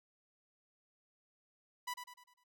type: tone with echo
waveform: sawtooth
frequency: 987.8 Hz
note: B5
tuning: in tune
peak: -34 dBFS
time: 1.87-1.94 s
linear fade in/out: 10 ms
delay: 100 ms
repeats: 5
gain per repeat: -7 dB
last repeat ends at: 2.44 s
effects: none